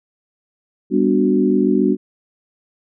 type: chord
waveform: sine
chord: G major seventh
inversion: none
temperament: equal with one note detuned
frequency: 198.96 / 246.9 / 293.7 / 370 Hz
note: G3 / B3 / D4 / F#4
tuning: +26 / 0 / 0 / 0 cents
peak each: -18 dBFS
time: 0.9-1.97 s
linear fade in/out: 50 ms
effects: none